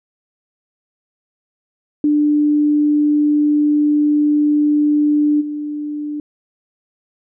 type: tone with level steps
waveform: sine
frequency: 296.7 Hz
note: D4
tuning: 18 cents sharp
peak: -11 / -21 dBFS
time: 2.04-6.2 s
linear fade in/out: 2 ms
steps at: 5.4 s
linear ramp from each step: 20 ms
effects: none